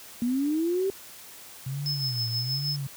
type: linear sweep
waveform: sine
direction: up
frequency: 232.8 to 393.7 Hz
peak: -23 dBFS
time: 0.22-0.9 s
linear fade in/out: 0 ms
type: tone with vibrato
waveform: sine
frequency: 129.5 Hz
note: C3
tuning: 17 cents flat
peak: -29 dBFS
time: 1.66-2.87 s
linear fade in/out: 5 ms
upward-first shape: sine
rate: 1.2 Hz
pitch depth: 200 cents each way
type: tone with tremolo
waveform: triangle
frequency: 5210 Hz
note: E8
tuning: 21 cents flat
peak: -25 dBFS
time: 1.86-2.76 s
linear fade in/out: 0 ms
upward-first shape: sine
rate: 6.3 Hz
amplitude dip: 60%
effects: white hiss -46 dBFS RMS until 2.96 s + high-pass 60 Hz 12 dB/octave